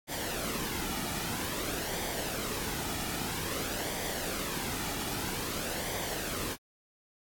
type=noise with flanger; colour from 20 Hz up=pink; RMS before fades=-35 dBFS; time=0.07-6.57 s; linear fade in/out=50 ms; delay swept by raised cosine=0.73 to 1.93 ms; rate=0.51 Hz; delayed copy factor=-0.5; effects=AAC 64 kbps